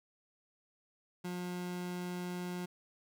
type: tone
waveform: 30% pulse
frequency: 178.6 Hz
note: F3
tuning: 39 cents sharp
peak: -35 dBFS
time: 1.24-2.66 s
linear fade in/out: 10 ms
effects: none